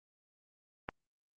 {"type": "click", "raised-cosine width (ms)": 0.5, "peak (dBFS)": -21, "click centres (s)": 0.889, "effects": ["Opus 32 kbps"]}